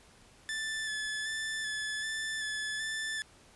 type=tone with vibrato; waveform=sawtooth; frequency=1744 Hz; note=A6; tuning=16 cents flat; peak=-30 dBFS; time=0.49-3.22 s; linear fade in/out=0 ms; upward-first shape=square; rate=1.3 Hz; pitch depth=18 cents each way; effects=pink hiss -59 dBFS RMS until 3.55 s + resampled to 24000 Hz